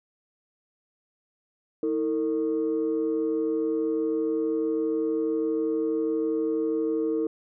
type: tone pair together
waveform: sine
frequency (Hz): 320.8 / 453.1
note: E4 / A#4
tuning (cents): -47 / -49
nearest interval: tritone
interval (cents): 598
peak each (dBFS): -25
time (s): 1.83-7.27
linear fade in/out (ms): 2
effects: tanh soft clip ceiling -18 dBFS